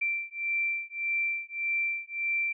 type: beating tone pair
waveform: sine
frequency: 2349 / 2350.7 Hz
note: D7 / D7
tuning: 0 / +1 cents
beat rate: 1.7 Hz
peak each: -31 dBFS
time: 0.01-2.53 s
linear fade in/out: 10 ms
effects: none